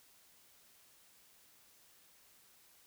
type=silence; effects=white hiss -65 dBFS RMS until 2.86 s